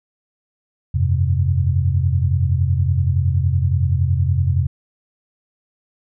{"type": "chord", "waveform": "sine", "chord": "F suspended second", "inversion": "none", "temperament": "equal", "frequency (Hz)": [87.31, 98, 130.81], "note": ["F2", "G2", "C3"], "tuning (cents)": [0, 0, 0], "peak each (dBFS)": [-17, -21, -19], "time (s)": [0.94, 4.67], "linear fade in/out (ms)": 10, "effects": []}